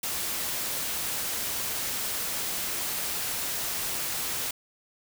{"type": "noise", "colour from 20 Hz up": "white", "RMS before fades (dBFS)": -31, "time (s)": [0.03, 4.51], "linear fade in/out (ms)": 5, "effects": []}